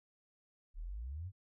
sine exponential sweep, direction up, 35.02 to 101.1 Hz, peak -40 dBFS, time 0.74-1.32 s, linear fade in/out 50 ms, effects none

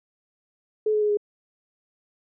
sine tone with pitch steps, 429.7 / 424.5 / 419.4 / 414.3 Hz, A4 / G#4 / G#4 / G#4, -41 / +38 / +17 / -4 cents, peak -19 dBFS, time 0.86-1.172 s, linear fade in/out 5 ms, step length 78 ms, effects none

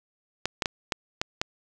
clicks, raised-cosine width 0.2 ms, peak -8 dBFS, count 6, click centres 0.456 / 0.622 / 0.658 / 0.922 / 1.215 / 1.415 s, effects none

